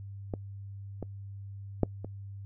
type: clicks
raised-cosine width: 2 ms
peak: -19 / -22 / -10 / -25 dBFS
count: 4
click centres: 0.338 / 1.027 / 1.833 / 2.046 s
effects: noise-tail reverb RT60 0.1 s tail -24 dB re dry + added 99 Hz sine -40 dBFS peak until 2.45 s